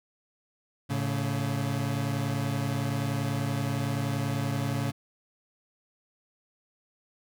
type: tone pair together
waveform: 30% pulse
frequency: 109.5 / 140.01 Hz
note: A2 / C#3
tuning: -8 / +18 cents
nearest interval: major third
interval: 426 cents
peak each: -28 / -27 dBFS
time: 0.89-4.92 s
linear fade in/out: 20 ms
effects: none